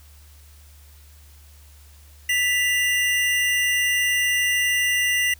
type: tone pair together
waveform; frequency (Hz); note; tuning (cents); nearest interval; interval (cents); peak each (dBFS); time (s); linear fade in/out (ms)
square; 1975.5 / 2794; B6 / F7; 0 / 0; tritone; 600; -21 / -24; 2.29-5.34; 5
effects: added 73 Hz sine -46 dBFS peak until 5.39 s + white hiss -54 dBFS RMS until 5.39 s